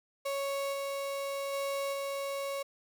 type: tone with level steps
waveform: 35% pulse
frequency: 554.4 Hz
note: C#5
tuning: in tune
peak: -30 / -32 / -30 / -32 dBFS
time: 0.25-2.63 s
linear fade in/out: 10 ms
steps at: 0.72 / 1.52 / 1.92 s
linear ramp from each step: 20 ms
effects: none